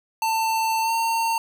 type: tone with pitch glide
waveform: square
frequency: 893 to 910.7 Hz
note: A5 to A#5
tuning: +25 to -41 cents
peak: -21 dBFS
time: 0.22-1.38 s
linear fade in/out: 2 ms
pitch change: +34 cents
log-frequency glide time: 0.81-0.92 s
effects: none